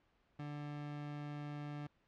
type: tone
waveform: 30% pulse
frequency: 146.83 Hz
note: D3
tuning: in tune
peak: -40 dBFS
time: 0.39-1.87 s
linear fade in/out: 5 ms
effects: pink hiss -75 dBFS RMS until 2.07 s + low-pass 3000 Hz 12 dB/octave